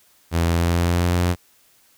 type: tone with pitch glide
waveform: sawtooth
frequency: 84.1 to 88.18 Hz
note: E2 to F2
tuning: +35 to +17 cents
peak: -13 dBFS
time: 0.31-1.36 s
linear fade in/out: 50 ms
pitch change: +82 cents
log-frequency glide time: 0.44-1.17 s
effects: white hiss -57 dBFS RMS until 1.97 s